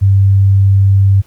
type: tone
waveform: sine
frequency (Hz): 97.9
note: G2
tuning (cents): -2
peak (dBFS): -5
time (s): 0.01-1.22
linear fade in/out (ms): 20
effects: pink hiss -50 dBFS RMS until 1.26 s